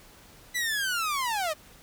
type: linear sweep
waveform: sawtooth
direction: down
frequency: 2002 to 587.3 Hz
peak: -23 dBFS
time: 0.54-1.54 s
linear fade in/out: 20 ms
effects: pink hiss -53 dBFS RMS until 1.82 s